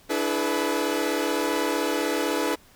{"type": "chord", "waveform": "sawtooth", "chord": "E dominant seventh", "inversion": "third", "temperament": "equal with one note detuned", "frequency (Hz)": [293.7, 329.6, 426, 493.9], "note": ["D4", "E4", "G#4", "B4"], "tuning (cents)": [0, 0, 44, 0], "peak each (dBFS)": -25, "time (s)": [0.09, 2.56], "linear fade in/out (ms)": 20, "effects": ["pink hiss -55 dBFS RMS until 2.75 s"]}